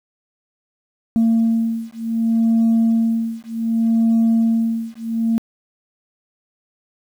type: beating tone pair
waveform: sine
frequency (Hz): 227 / 227.66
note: A#3 / A#3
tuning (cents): -46 / -41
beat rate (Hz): 0.66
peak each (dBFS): -16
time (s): 1.16-5.38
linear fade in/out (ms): 0
effects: tanh soft clip ceiling -10 dBFS + 8-bit

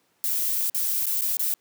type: noise with dropouts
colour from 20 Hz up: violet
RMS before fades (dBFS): -25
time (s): 0.24-1.54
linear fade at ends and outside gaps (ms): 0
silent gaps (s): 0.698-0.746 / 1.057-1.067 / 1.21-1.219 / 1.369-1.394
effects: pink hiss -67 dBFS RMS until 1.6 s + high-pass 200 Hz 12 dB/octave

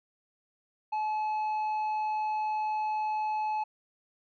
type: tone with tanh clipping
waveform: sine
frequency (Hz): 858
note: A5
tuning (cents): -44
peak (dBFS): -29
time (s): 0.92-3.64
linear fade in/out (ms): 10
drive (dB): 5
effects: none

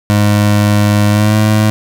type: tone with pitch glide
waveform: 25% pulse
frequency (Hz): 103.83 to 107.24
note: G#2 to A2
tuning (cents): 0 to -44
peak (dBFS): -4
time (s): 0.1-1.7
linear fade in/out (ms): 0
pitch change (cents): +56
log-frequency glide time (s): 1.1-1.36
effects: none

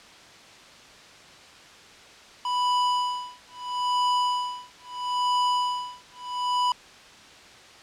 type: tone with tremolo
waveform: square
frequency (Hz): 989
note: B5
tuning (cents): +2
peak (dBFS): -21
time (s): 2.45-6.72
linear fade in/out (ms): 2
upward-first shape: sine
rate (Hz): 0.76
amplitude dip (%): 100
effects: white hiss -48 dBFS RMS until 7.82 s + low-pass 5000 Hz 12 dB/octave

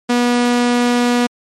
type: tone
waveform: sawtooth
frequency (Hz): 242.6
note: B3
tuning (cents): -31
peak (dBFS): -8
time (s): 0.09-1.27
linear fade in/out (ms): 10
effects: low-pass 8000 Hz 12 dB/octave + MP3 64 kbps

